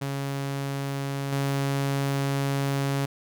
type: tone with level steps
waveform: sawtooth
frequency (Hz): 138.59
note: C#3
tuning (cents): 0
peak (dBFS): -24 / -20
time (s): 0.01-3.06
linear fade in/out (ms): 10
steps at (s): 1.32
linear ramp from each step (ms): 5
effects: none